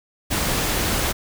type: noise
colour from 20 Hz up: pink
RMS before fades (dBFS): -22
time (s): 0.3-1.13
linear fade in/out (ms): 20
effects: none